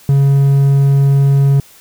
triangle tone, 138.8 Hz, C#3, 3 cents sharp, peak -5 dBFS, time 0.09-1.6 s, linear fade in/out 2 ms, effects white hiss -43 dBFS RMS until 1.8 s

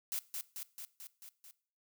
blue noise with echo, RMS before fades -37 dBFS, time 0.12-0.19 s, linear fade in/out 0 ms, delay 220 ms, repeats 6, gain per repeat -3 dB, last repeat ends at 1.51 s, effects noise-tail reverb RT60 0.5 s tail -20 dB re dry

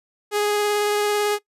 sawtooth tone with vibrato, 415.3 Hz, G#4, in tune, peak -15 dBFS, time 0.31-1.39 s, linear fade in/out 50 ms, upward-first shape triangle, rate 18 Hz, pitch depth 12 cents each way, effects noise-tail reverb RT60 0.1 s tail -20 dB re dry + resampled to 32000 Hz

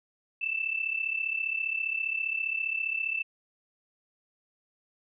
sine tone pair together, 2637 / 2672 Hz, E7 / E7, 0 / +23 cents, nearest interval unison, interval 23 cents, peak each -30 / -32 dBFS, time 0.41-3.23 s, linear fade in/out 10 ms, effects none

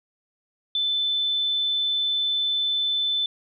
sine tone, 3520 Hz, A7, in tune, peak -21 dBFS, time 0.75-3.26 s, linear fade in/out 2 ms, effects none

